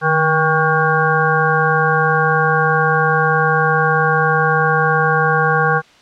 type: harmonic tone with a mistuned harmonic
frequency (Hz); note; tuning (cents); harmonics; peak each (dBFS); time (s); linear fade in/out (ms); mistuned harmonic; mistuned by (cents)
159.1; D#3; +39; 1 / 3 / 5 / 7 / 9 / 10; -19 / -19 / -19 / -19 / -19 / -19; 0.01-5.82; 50; 1; -58
effects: white hiss -47 dBFS RMS until 6.01 s + low-pass 4000 Hz 12 dB/octave